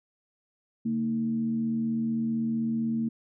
sine tone with frequency modulation, 227.3 Hz, A#3, 43 cents flat, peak -25 dBFS, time 0.85-3.09 s, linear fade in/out 10 ms, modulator 84.3 Hz, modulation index 0.43, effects none

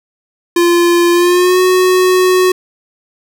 square tone with pitch glide, 345.8 to 368.5 Hz, F4 to F#4, -17 to -7 cents, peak -8 dBFS, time 0.56-2.52 s, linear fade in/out 5 ms, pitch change +110 cents, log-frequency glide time 1.12-1.6 s, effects none

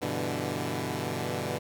10% pulse chord, E minor seventh, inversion first, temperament equal, 98 / 123.47 / 146.83 / 164.81 Hz, G2 / B2 / D3 / E3, 0 / 0 / 0 / 0 cents, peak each -28 / -26 / -27 / -29 dBFS, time 0.01-1.59 s, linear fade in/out 20 ms, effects none

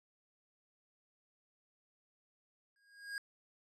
square tone with exponential growth, 1631 Hz, G#6, 32 cents flat, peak -37 dBFS, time 2.76-3.18 s, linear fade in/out 1 ms, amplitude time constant 91 ms, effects low-pass 9000 Hz 12 dB/octave

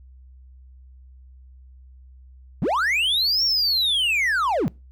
triangle linear two-way sweep, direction up then down, 112.3 to 5588 to 112.3 Hz, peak -17 dBFS, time 2.62-4.68 s, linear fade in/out 0 ms, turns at 3.44 s, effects noise-tail reverb RT60 0.3 s tail -26 dB re dry + added 64 Hz sine -44 dBFS peak until 4.91 s

